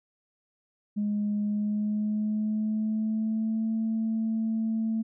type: tone with pitch glide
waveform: sine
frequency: 207.7 to 222.6 Hz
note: G#3 to A3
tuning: 0 to +20 cents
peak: -24 dBFS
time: 0.96-5.03 s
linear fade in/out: 20 ms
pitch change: +120 cents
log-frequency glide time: 1.42-3.71 s
effects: tanh soft clip ceiling -21 dBFS